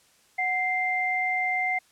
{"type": "tone pair together", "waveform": "sine", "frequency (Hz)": [740, 2091], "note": ["F#5", "C7"], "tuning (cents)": [0, -2], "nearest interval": "octave + tritone", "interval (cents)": 1798, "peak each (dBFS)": [-28, -25], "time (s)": [0.38, 1.79], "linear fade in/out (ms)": 10, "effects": ["white hiss -61 dBFS RMS until 1.91 s", "low-pass 10000 Hz 12 dB/octave"]}